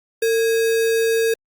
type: tone with sample-and-hold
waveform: sine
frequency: 453.2 Hz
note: A#4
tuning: 49 cents flat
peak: -15 dBFS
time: 0.22-1.34 s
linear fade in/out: 5 ms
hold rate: 2100 Hz
effects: Opus 48 kbps